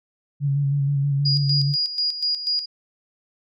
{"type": "tone with vibrato", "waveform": "sine", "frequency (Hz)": 140.8, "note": "C#3", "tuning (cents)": 27, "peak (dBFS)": -18, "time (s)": [0.4, 1.76], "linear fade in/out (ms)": 50, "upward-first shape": "square", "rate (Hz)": 6.3, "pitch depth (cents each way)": 26}
{"type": "tone with tremolo", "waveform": "sine", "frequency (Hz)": 4873, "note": "D#8", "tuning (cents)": -37, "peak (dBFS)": -19, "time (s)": [1.25, 2.66], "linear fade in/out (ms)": 10, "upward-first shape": "square", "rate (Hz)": 4.1, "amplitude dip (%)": 65}
{"effects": []}